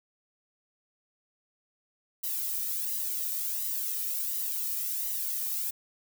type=noise with flanger; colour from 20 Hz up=violet; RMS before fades=-32 dBFS; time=2.23-5.71 s; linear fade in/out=10 ms; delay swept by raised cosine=1 to 1.67 ms; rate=1.4 Hz; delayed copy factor=+0.9; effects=none